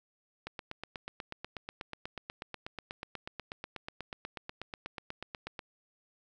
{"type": "click train", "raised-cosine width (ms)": 0.3, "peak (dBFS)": -23, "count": 43, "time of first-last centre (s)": [0.47, 5.592], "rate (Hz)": 8.2, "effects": []}